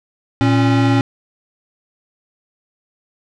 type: tone pair together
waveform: square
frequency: 115.4 / 274.5 Hz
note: A#2 / C#4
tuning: -17 / -17 cents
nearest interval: octave + minor third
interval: 1500 cents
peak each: -15 / -15 dBFS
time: 0.41-1.01 s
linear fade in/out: 0 ms
effects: low-pass 4000 Hz 12 dB/octave